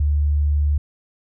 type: tone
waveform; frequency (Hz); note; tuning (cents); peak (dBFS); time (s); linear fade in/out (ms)
sine; 73.42; D2; 0; -15; 0-0.78; 5
effects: none